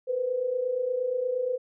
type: tone pair together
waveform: sine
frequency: 478.5 / 507 Hz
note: A#4 / B4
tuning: +45 / +45 cents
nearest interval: minor second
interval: 100 cents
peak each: -32 / -26 dBFS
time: 0.07-1.58 s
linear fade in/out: 20 ms
effects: none